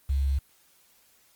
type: tone with quantisation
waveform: sine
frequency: 68.5 Hz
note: C#2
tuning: 20 cents flat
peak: -22 dBFS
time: 0.09-0.39 s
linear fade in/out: 10 ms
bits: 8
effects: white hiss -62 dBFS RMS until 1.35 s + Opus 24 kbps